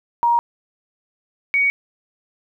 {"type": "tone pair in turn", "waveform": "sine", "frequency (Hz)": [944, 2245], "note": ["A#5", "C#7"], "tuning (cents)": [22, 21], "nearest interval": "octave + minor third", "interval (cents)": 1499, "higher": "second", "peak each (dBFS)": [-13, -14], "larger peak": "first", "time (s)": [[0.23, 0.39], [1.54, 1.7]], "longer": "neither", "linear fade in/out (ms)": 0, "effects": ["9-bit"]}